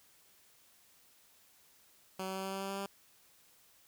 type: tone with pitch steps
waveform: 10% pulse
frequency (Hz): 188.9 / 190.1 / 191.32 / 192.54 / 193.76 / 195 / 196.24 / 197.49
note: F#3 / F#3 / G3 / G3 / G3 / G3 / G3 / G3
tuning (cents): +36 / +47 / -42 / -31 / -20 / -9 / +2 / +13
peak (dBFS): -29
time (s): 2.19-2.862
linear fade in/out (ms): 5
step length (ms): 84
effects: white hiss -65 dBFS RMS until 3.87 s